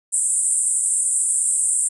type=band-pass noise; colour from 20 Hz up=pink; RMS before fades=-20 dBFS; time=0.12-1.89 s; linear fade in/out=20 ms; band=7900 to 9500 Hz; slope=96 dB/octave; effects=none